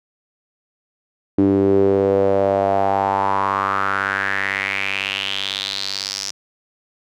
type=tone with band-pass filter sweep; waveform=sawtooth; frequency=98 Hz; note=G2; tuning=in tune; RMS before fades=-19 dBFS; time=1.38-6.31 s; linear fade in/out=5 ms; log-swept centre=310 to 5600 Hz; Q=5; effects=none